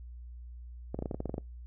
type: clicks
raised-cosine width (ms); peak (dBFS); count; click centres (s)
2; -21; 11; 0.945 / 0.99 / 1.024 / 1.058 / 1.112 / 1.145 / 1.204 / 1.257 / 1.295 / 1.342 / 1.381
effects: noise-tail reverb RT60 0.2 s tail -25 dB re dry + added 60 Hz sine -43 dBFS peak until 1.66 s